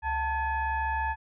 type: tone with frequency modulation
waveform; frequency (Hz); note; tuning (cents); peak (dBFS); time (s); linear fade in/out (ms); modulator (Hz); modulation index
sine; 887; A5; +14; -26; 0.02-1.16; 50; 819; 0.99
effects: none